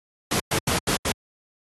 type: noise bursts at uneven times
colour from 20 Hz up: pink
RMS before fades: -23 dBFS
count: 5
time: 0.31-0.4 / 0.51-0.59 / 0.67-0.79 / 0.87-0.97 / 1.05-1.12 s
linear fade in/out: 5 ms
effects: high-pass 80 Hz 12 dB/octave + AAC 32 kbps